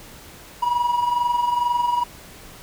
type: tone with amplitude modulation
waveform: triangle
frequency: 965 Hz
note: B5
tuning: 40 cents flat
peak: -13 dBFS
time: 0.62-2.04 s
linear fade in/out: 10 ms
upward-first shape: sine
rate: 22.2 Hz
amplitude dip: 65%
effects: tanh soft clip ceiling -9 dBFS + pink hiss -43 dBFS RMS until 2.62 s